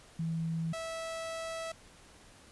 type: tone pair in turn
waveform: sine / sawtooth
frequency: 163.6 / 654.4 Hz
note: E3 / E5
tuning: -13 / -13 cents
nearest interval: 2 octaves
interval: 2400 cents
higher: second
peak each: -31 / -33 dBFS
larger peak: first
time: 0.19-0.73 / 0.73-1.72 s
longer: second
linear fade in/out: 5 ms
effects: pink hiss -57 dBFS RMS until 2.51 s + resampled to 24000 Hz